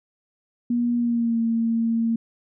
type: tone with pitch glide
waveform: sine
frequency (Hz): 239.4 to 228.7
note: A#3 to A#3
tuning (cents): +46 to -33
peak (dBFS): -19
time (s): 0.7-2.16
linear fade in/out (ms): 5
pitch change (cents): -79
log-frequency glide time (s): 0.97-1.4
effects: none